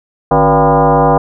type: tone with frequency modulation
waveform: sine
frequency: 153.8 Hz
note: D#3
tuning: 20 cents flat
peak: -6 dBFS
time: 0.31-1.18 s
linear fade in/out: 5 ms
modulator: 212 Hz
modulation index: 4.3
effects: none